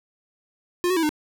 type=tone with pitch steps; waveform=square; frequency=354.1 / 371.5 / 327.3 / 303.5 Hz; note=F4 / F#4 / E4 / D#4; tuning=+24 / +7 / -12 / -43 cents; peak=-20 dBFS; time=0.84-1.092 s; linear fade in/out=0 ms; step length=63 ms; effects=none